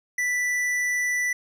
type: tone with tanh clipping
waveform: triangle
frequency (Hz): 1975.5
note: B6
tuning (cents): 0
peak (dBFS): -24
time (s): 0.18-1.33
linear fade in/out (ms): 5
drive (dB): 16
effects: none